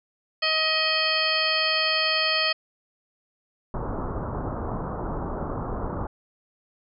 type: harmonic tone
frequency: 631 Hz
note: D#5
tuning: 24 cents sharp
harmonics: 1 / 2 / 3 / 4 / 5 / 7 / 8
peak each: -30 / -30 / -29 / -28 / -28 / -26 / -31 dBFS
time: 0.42-2.53 s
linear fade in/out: 10 ms
type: low-pass noise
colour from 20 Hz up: pink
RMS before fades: -30 dBFS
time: 3.74-6.07 s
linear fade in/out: 2 ms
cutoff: 1300 Hz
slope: 48 dB/octave
effects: none